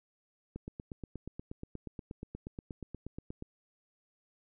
click train, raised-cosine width 3 ms, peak -28 dBFS, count 25, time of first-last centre 0.56-3.424 s, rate 8.38 Hz, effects none

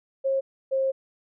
sine tone pair in turn, 539 / 534 Hz, C#5 / C5, -49 / +35 cents, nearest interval unison, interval 16 cents, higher first, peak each -21 dBFS, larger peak neither, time 0.24-0.41 / 0.71-0.92 s, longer second, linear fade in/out 20 ms, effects none

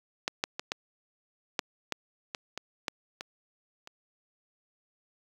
clicks, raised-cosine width 0.2 ms, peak -11 / -10 / -16 / -12 / -9 / -12 / -17 / -18 / -12 / -19 / -27 dBFS, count 11, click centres 0.279 / 0.439 / 0.595 / 0.719 / 1.592 / 1.923 / 2.348 / 2.576 / 2.882 / 3.209 / 3.874 s, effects high-pass 200 Hz 12 dB/octave + 8-bit

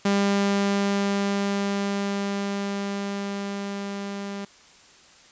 sawtooth tone with level ramp, 199.8 Hz, G3, 33 cents sharp, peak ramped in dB -15 to -27 dBFS, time 0.05-4.45 s, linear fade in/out 5 ms, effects white hiss -52 dBFS RMS until 5.31 s + resampled to 16000 Hz

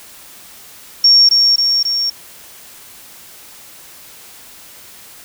sine tone with echo, 5520 Hz, F8, 21 cents flat, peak -5 dBFS, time 1.04-1.29 s, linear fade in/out 5 ms, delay 270 ms, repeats 3, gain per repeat -3 dB, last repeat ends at 2.1 s, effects white hiss -39 dBFS RMS until 5.24 s

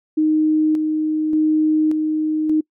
sine tone with tremolo, 310 Hz, D#4, 6 cents flat, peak -13 dBFS, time 0.17-2.61 s, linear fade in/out 10 ms, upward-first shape square, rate 0.86 Hz, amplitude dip 35%, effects noise-tail reverb RT60 0.1 s tail -25 dB re dry

